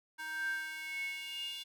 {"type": "tone with high-pass filter sweep", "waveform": "square", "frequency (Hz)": 314, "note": "D#4", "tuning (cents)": 16, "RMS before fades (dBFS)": -40, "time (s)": [0.18, 1.64], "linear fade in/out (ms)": 20, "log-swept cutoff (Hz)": [1300, 3200], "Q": 9.7, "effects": []}